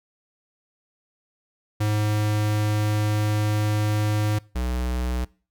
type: tone pair in turn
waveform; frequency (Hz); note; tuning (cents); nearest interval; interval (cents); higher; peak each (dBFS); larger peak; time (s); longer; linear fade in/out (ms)
square; 105.8 / 61.9; G#2 / B1; +33 / +5; major sixth; 928; first; -21 / -24; first; 1.8-4.39 / 4.55-5.25; first; 10
effects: noise-tail reverb RT60 0.4 s tail -23 dB re dry